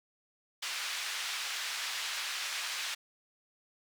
white band-pass noise, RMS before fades -37 dBFS, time 0.62-2.95 s, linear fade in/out 10 ms, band 1300 to 4500 Hz, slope 12 dB/octave, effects none

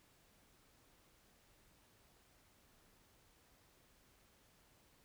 silence, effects pink hiss -70 dBFS RMS until 5.04 s

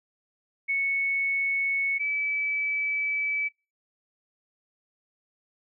sine tone pair in turn, 2211 / 2300 Hz, C#7 / D7, -5 / -37 cents, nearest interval minor second, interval 68 cents, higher second, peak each -23 / -25 dBFS, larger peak first, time 0.68-1.99 / 1.99-3.49 s, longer second, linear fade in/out 20 ms, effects noise-tail reverb RT60 0.3 s tail -25 dB re dry

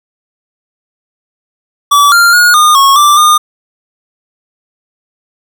square tone with pitch steps, 1151 / 1393 / 1441 / 1219 / 1098 / 1175 / 1217 Hz, D6 / F6 / F#6 / D#6 / C#6 / D6 / D#6, -35 / -5 / -46 / -36 / -17 / +1 / -39 cents, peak -4 dBFS, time 1.91-3.38 s, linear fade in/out 10 ms, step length 210 ms, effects none

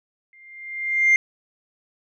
sine tone with exponential growth, 2100 Hz, C7, 6 cents sharp, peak -9 dBFS, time 0.33-1.16 s, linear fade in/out 1 ms, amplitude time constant 180 ms, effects tanh soft clip ceiling -10 dBFS

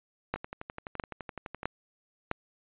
two click trains, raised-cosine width 0.5 ms, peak -14 / -23 dBFS, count 4 / 16, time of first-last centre 0.34-2.314 / 0.36-1.631 s, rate 1.52 / 11.8 Hz, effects resampled to 8000 Hz

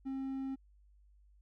triangle tone, 267.6 Hz, C4, 39 cents sharp, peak -34 dBFS, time 0.05-0.56 s, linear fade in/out 20 ms, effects added 50 Hz sine -61 dBFS peak until 1.41 s

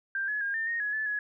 sine tone with pitch steps, 1584 / 1698 / 1618 / 1800 / 1857 / 1682 / 1739 / 1684 Hz, G6 / G#6 / G#6 / A6 / A#6 / G#6 / A6 / G#6, +18 / +38 / -46 / +39 / -7 / +22 / -21 / +24 cents, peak -28 dBFS, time 0.15-1.19 s, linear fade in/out 2 ms, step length 130 ms, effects none

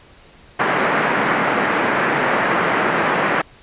white band-pass noise, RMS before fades -18 dBFS, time 0.59-3.42 s, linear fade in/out 10 ms, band 150 to 1900 Hz, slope 24 dB/octave, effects pink hiss -47 dBFS RMS until 3.62 s + resampled to 8000 Hz

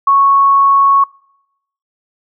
sine tone, 1106 Hz, C#6, 4 cents flat, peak -6 dBFS, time 0.07-1.04 s, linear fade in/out 5 ms, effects noise-tail reverb RT60 0.8 s tail -25 dB re dry

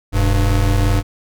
square tone pair together, 41.44 / 99 Hz, E1 / G2, +10 / +18 cents, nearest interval octave + minor third, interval 1508 cents, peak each -16 dBFS, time 0.12-1.03 s, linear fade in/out 50 ms, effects none

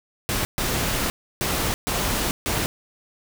pink noise bursts at uneven times, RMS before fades -24 dBFS, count 5, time 0.29-0.45 / 0.58-1.1 / 1.41-1.74 / 1.87-2.31 / 2.46-2.66 s, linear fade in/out 0 ms, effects none

